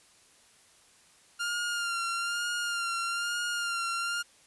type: tone with vibrato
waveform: sawtooth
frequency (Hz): 1399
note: F6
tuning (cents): +3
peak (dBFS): -26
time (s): 1.39-4.23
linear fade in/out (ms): 20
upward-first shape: sine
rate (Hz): 1.1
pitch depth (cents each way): 34
effects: white hiss -60 dBFS RMS until 4.46 s + resampled to 24000 Hz